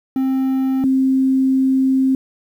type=tone pair in turn; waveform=triangle / sine; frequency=264.3 / 264.3 Hz; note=C4 / C4; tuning=+18 / +18 cents; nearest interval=unison; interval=0 cents; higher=neither; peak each=-13 / -12 dBFS; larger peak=second; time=0.16-0.84 / 0.84-2.15 s; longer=second; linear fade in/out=2 ms; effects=8-bit